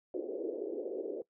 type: band-pass noise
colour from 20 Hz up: pink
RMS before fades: -38 dBFS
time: 0.14-1.22 s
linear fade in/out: 2 ms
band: 320 to 530 Hz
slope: 48 dB/octave
effects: noise-tail reverb RT60 0.1 s tail -20 dB re dry